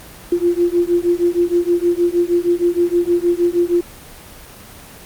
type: beating tone pair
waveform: sine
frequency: 344.9 / 351.3 Hz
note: F4 / F4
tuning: -22 / +10 cents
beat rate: 6.4 Hz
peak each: -16 dBFS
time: 0.32-3.81 s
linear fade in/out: 5 ms
effects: pink hiss -38 dBFS RMS until 5.05 s + Opus 24 kbps